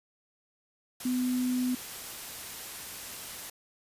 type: tone in noise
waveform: sine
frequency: 251.3 Hz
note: B3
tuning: 30 cents sharp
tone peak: -26 dBFS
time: 1.05-1.75 s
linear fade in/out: 5 ms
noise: white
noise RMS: -41 dBFS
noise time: 1-3.5 s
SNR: +12 dB
effects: resampled to 32000 Hz